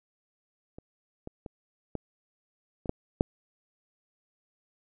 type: clicks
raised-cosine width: 2 ms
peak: -30 / -25 / -26 / -19 / -26 / -13 / -8 dBFS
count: 7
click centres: 0.785 / 1.274 / 1.462 / 1.953 / 2.858 / 2.894 / 3.209 s
effects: none